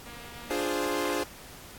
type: click train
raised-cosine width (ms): 0.3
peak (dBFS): -32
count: 145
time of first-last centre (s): 0.06-0.668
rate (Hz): 237
type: chord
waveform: sawtooth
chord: D half-diminished seventh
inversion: none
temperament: equal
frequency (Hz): 293.7 / 349.2 / 415.3 / 523.3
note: D4 / F4 / Ab4 / C5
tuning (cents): 0 / 0 / 0 / 0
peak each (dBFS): -29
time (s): 0.5-1.24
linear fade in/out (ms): 10
effects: pink hiss -47 dBFS RMS until 1.78 s + AAC 64 kbps